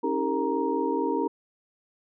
sine tone cluster, 274.7 / 319.3 / 398.9 / 460.3 / 937 Hz, C#4 / D#4 / G4 / A#4 / A#5, -16 / +45 / +30 / -22 / +9 cents, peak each -30 dBFS, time 0.03-1.28 s, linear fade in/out 10 ms, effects none

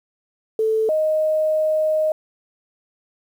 sine tone pair in turn, 440 / 622.3 Hz, A4 / D#5, 0 / 0 cents, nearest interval tritone, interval 600 cents, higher second, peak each -16 dBFS, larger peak neither, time 0.59-0.89 / 0.89-2.12 s, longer second, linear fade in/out 2 ms, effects 8-bit

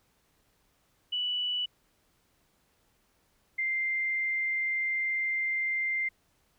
sine tone pair in turn, 2960 / 2093 Hz, F#7 / C7, 0 / 0 cents, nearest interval tritone, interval 600 cents, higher first, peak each -28 / -27 dBFS, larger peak second, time 1.12-1.66 / 3.58-6.09 s, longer second, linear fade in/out 10 ms, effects pink hiss -70 dBFS RMS until 6.58 s

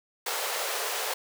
pink high-pass noise, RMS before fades -31 dBFS, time 0.26-1.14 s, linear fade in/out 5 ms, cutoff 430 Hz, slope 48 dB/octave, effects none

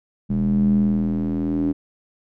square tone with band-pass filter sweep, 40.79 Hz, E1, 17 cents flat, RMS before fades -20 dBFS, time 0.29-1.73 s, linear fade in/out 20 ms, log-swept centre 180 to 280 Hz, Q 7.6, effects none

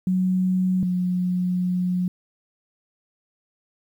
sine tone pair in turn, 185 / 180.77 Hz, F#3 / F#3, 0 / -40 cents, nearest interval unison, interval 40 cents, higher first, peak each -18 / -20 dBFS, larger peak first, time 0.07-0.83 / 0.83-2.08 s, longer second, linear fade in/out 2 ms, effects 9-bit

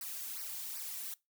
blue noise with flanger, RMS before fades -42 dBFS, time 0.01-1.14 s, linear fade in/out 2 ms, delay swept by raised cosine 0.28 to 2.38 ms, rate 2.6 Hz, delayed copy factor -0.9, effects noise-tail reverb RT60 0.2 s tail -21 dB re dry

